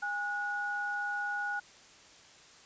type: tone pair together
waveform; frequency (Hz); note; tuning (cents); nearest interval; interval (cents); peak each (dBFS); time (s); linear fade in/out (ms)
sine; 817.2 / 1456; G#5 / F#6; -28 / -28; minor seventh; 1000; -37 / -33; 0.02-1.6; 10
effects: white hiss -56 dBFS RMS until 2.65 s + resampled to 16000 Hz